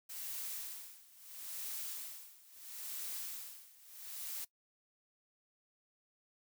blue noise with tremolo, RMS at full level -42 dBFS, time 0.09-4.45 s, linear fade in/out 10 ms, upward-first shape sine, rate 0.75 Hz, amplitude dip 90%, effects noise-tail reverb RT60 0.1 s tail -20 dB re dry

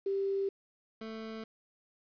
sine / 25% pulse tone pair in turn, 392.4 / 221.5 Hz, G4 / A3, +2 / +12 cents, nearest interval minor seventh, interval 990 cents, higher first, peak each -29 / -36 dBFS, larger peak first, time 0.06-0.49 / 1.01-1.44 s, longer neither, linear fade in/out 5 ms, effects resampled to 11025 Hz + 10-bit

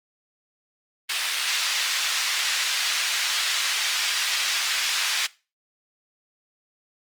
white band-pass noise, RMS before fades -25 dBFS, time 1.09-5.27 s, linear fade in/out 10 ms, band 1600 to 4500 Hz, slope 12 dB/octave, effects noise-tail reverb RT60 0.3 s tail -20 dB re dry + Opus 32 kbps

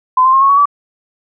sine tone with pitch steps, 1022 / 1046.5 / 1071.6 / 1097.3 / 1123.5 / 1150.5 Hz, C6 / C6 / C6 / C#6 / C#6 / D6, -41 / 0 / +41 / -18 / +23 / -36 cents, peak -6 dBFS, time 0.17-0.656 s, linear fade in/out 5 ms, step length 81 ms, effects none

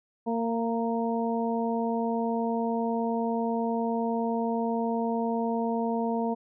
harmonic tone with a mistuned harmonic, 229.8 Hz, A#3, 25 cents flat, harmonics 1 / 2 / 3 / 4, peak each -28 / -31 / -33 / -34 dBFS, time 0.26-6.35 s, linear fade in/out 20 ms, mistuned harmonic 4, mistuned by +17 cents, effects none

